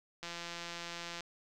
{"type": "click train", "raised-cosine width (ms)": 0.2, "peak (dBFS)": -25, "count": 168, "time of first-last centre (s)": [0.23, 1.207], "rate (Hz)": 171, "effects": []}